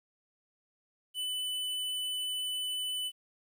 square tone, 2998 Hz, F#7, 22 cents sharp, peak -33 dBFS, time 1.14-3.12 s, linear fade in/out 50 ms, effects 11-bit

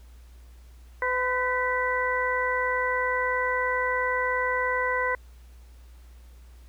harmonic tone with a mistuned harmonic, 505 Hz, B4, 39 cents sharp, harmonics 1 / 2 / 3 / 4, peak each -29 / -28 / -31 / -28 dBFS, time 1.02-5.15 s, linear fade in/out 2 ms, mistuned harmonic 4, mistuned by -46 cents, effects added 60 Hz sine -46 dBFS peak until 6.68 s + pink hiss -61 dBFS RMS until 6.68 s

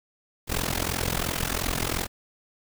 pink noise with amplitude modulation, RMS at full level -24 dBFS, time 0.47-2.08 s, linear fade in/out 50 ms, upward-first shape sine, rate 42.9 Hz, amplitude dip 90%, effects none

